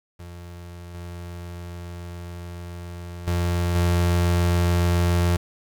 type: tone with level steps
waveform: 35% pulse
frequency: 87.1 Hz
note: F2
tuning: 4 cents flat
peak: -35 / -32 / -19 / -16 dBFS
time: 0.19-5.37 s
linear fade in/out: 10 ms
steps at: 0.94 / 3.27 / 3.75 s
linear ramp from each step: 5 ms
effects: 9-bit